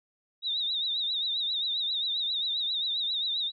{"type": "tone with vibrato", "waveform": "sine", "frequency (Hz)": 3756, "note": "A#7", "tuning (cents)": 12, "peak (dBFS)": -27, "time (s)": [0.42, 3.52], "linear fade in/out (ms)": 50, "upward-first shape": "triangle", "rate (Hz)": 7.5, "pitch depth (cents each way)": 110, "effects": []}